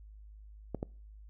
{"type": "clicks", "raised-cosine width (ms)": 2, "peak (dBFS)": -21, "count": 2, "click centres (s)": [0.747, 0.829], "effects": ["noise-tail reverb RT60 0.4 s tail -24 dB re dry", "added 52 Hz sine -49 dBFS peak until 1.29 s"]}